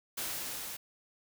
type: noise with level ramp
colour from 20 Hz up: white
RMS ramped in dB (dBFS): -36 to -42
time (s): 0.17-0.77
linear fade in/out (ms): 10
effects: none